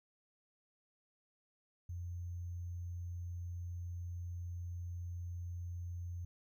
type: tone with sample-and-hold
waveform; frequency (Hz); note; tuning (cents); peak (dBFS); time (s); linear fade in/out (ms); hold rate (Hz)
sine; 87.31; F2; 0; -40; 1.89-6.25; 5; 6300
effects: none